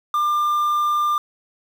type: tone with quantisation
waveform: triangle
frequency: 1196 Hz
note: D6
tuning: 31 cents sharp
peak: -15 dBFS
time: 0.14-1.18 s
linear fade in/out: 2 ms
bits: 7
effects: none